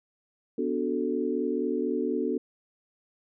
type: chord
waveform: sine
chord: B minor seventh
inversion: none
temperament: equal with one note detuned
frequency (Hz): 246.9 / 291.1 / 370 / 440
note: B3 / D4 / F#4 / A4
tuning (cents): 0 / -15 / 0 / 0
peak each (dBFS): -31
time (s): 0.58-2.38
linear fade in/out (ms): 5
effects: none